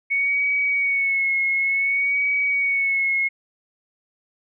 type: tone with vibrato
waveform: sine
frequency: 2217 Hz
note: C#7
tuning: in tune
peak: -18 dBFS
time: 0.1-3.29 s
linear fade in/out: 20 ms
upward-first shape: sine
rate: 0.56 Hz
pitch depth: 39 cents each way
effects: none